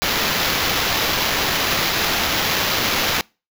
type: noise with sample-and-hold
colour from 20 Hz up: blue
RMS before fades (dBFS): -20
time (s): 0.02-3.21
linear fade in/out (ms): 0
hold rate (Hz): 8820
effects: noise-tail reverb RT60 0.3 s tail -26 dB re dry